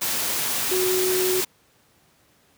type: tone in noise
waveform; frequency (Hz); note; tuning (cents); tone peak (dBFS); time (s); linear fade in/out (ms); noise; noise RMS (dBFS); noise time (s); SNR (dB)
sine; 370; F#4; 0; -21; 0.71-1.41; 10; white; -25; 0.01-1.45; +1
effects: pink hiss -60 dBFS RMS until 2.57 s + high-pass 80 Hz 12 dB/octave